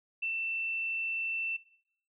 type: tone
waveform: sine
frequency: 2677 Hz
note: E7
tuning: 26 cents sharp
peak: -30 dBFS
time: 0.22-1.57 s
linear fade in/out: 10 ms
effects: noise-tail reverb RT60 0.7 s tail -22 dB re dry